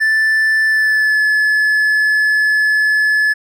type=tone with pitch glide; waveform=triangle; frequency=1760 to 1718.8 Hz; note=A6 to A6; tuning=0 to -41 cents; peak=-9 dBFS; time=0-3.34 s; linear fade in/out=20 ms; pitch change=-41 cents; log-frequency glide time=0.67-1.21 s; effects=none